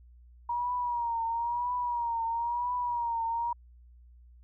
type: tone with vibrato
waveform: sine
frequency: 949 Hz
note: A#5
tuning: 31 cents sharp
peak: -28 dBFS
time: 0.49-3.53 s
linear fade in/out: 5 ms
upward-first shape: triangle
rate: 1 Hz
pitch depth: 75 cents each way
effects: added 60 Hz sine -52 dBFS peak until 4.43 s